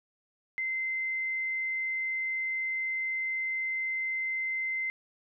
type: tone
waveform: sine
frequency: 2072 Hz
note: C7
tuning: 17 cents flat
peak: -29 dBFS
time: 0.58-4.9 s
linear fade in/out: 0 ms
effects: none